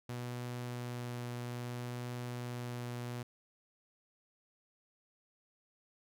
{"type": "tone with vibrato", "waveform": "sawtooth", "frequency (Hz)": 121.9, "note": "B2", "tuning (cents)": -22, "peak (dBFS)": -35, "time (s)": [0.09, 3.23], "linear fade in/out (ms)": 5, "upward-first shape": "sine", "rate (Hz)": 0.61, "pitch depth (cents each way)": 8, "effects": []}